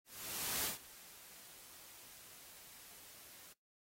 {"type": "noise with ADSR envelope", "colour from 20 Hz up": "white", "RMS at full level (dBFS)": -37, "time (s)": [0.05, 3.53], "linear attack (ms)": 590, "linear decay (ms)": 140, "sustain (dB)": -20, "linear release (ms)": 5, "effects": ["noise-tail reverb RT60 0.2 s tail -24 dB re dry", "AAC 48 kbps"]}